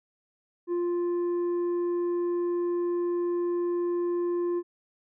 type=tone with tanh clipping; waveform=triangle; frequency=349.2 Hz; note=F4; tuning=in tune; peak=-26 dBFS; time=0.67-4.63 s; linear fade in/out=50 ms; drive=9 dB; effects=none